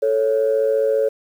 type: tone pair together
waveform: sine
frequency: 439.7 / 554.4 Hz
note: A4 / C#5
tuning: -1 / 0 cents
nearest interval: major third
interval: 401 cents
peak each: -17 dBFS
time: 0.02-1.09 s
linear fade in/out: 10 ms
effects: tanh soft clip ceiling -9 dBFS + 8-bit